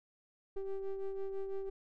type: ring-modulated tone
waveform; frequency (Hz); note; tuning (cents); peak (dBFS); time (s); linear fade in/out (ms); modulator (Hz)
triangle; 196; G3; 0; -30; 0.56-1.7; 10; 193
effects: none